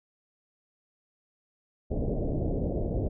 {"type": "low-pass noise", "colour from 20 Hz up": "pink", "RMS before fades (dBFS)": -29, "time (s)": [1.9, 3.09], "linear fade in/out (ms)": 20, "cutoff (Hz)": 630, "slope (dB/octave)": 48}
{"type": "click", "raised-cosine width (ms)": 5, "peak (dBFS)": -23, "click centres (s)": 2.566}
{"effects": []}